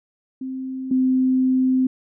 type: tone pair in turn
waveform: sine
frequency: 261.6 / 258.7 Hz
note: C4 / C4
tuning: 0 / -19 cents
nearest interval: unison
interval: 19 cents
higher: first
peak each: -26 / -15 dBFS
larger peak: second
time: 0.41-0.91 / 0.91-1.87 s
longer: second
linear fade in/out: 5 ms
effects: none